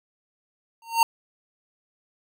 square tone with exponential growth, 917 Hz, A#5, 29 cents flat, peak -13 dBFS, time 0.82-1.03 s, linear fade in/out 2 ms, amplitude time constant 44 ms, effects none

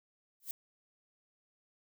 violet noise with exponential growth, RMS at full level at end -34 dBFS, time 0.4-0.51 s, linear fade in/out 1 ms, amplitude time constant 22 ms, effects none

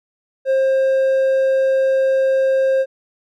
sine tone with hard clipping, 532 Hz, C5, 29 cents sharp, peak -14 dBFS, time 0.45-2.86 s, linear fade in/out 50 ms, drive 3 dB, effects none

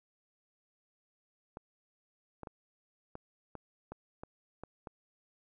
clicks, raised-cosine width 1 ms, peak -29 dBFS, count 9, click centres 1.571 / 2.433 / 2.472 / 3.154 / 3.553 / 3.92 / 4.235 / 4.636 / 4.872 s, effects none

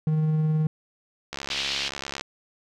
triangle tone with tremolo, 155.56 Hz, D#3, in tune, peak -17 dBFS, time 0.07-0.67 s, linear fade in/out 2 ms, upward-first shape triangle, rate 19 Hz, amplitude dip 25%
click train, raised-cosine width 0.2 ms, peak -14 dBFS, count 62, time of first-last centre 1.33-2.21 s, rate 69.3 Hz
pink band-pass noise, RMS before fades -29 dBFS, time 1.5-1.89 s, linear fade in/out 10 ms, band 2500 to 4600 Hz, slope 24 dB/octave
effects none

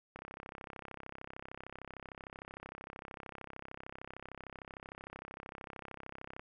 click train, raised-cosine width 0.5 ms, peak -30 dBFS, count 208, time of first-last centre 0.16-6.395 s, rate 33.2 Hz, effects none

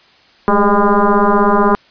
sine tone with frequency modulation, 400 Hz, G4, 35 cents sharp, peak -8 dBFS, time 0.48-1.75 s, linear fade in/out 0 ms, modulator 204 Hz, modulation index 4.3, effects white hiss -48 dBFS RMS until 1.9 s + resampled to 11025 Hz

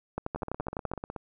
two click trains, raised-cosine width 1 ms, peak -22 / -17 dBFS, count 14 / 10, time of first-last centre 0.36-1.162 / 0.18-0.936 s, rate 16.2 / 11.9 Hz, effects none

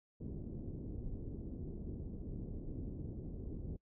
pink low-pass noise, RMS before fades -44 dBFS, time 0.2-3.77 s, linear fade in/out 10 ms, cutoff 380 Hz, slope 24 dB/octave, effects noise-tail reverb RT60 0.1 s tail -24 dB re dry

